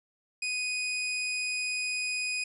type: tone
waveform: sawtooth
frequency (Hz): 2489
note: D#7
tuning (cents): 0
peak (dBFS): -26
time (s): 0.42-2.44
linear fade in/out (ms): 5
effects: resampled to 24000 Hz